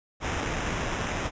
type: noise with sample-and-hold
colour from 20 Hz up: pink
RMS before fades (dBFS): -30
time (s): 0.2-1.31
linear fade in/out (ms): 50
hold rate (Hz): 4410
effects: resampled to 16000 Hz